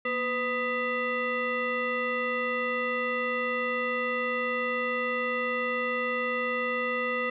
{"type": "tone with frequency modulation", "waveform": "sine", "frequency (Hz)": 1244, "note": "D#6", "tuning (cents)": -1, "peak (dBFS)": -26, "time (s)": [0.05, 7.3], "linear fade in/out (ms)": 5, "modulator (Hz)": 741, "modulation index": 1.6, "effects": []}